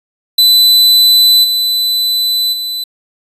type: tone with level steps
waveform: 45% pulse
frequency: 4000 Hz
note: B7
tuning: 21 cents sharp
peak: -5 / -11 / -17 dBFS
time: 0.38-2.84 s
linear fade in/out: 5 ms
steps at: 1.43 / 2.52 s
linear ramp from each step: 20 ms
effects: resampled to 32000 Hz